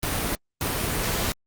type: noise bursts at uneven times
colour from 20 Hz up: pink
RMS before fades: -26 dBFS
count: 2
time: 0.03-0.35 / 0.61-1.32 s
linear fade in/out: 0 ms
effects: Opus 32 kbps